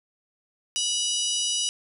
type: harmonic tone with a mistuned harmonic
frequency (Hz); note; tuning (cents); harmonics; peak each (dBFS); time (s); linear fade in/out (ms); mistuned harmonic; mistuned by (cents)
978; B5; -17; 3 / 4 / 5 / 6 / 7 / 8 / 9 / 10; -27 / -35 / -33 / -29 / -39 / -37 / -38 / -35; 0.76-1.69; 0; 4; -32
effects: none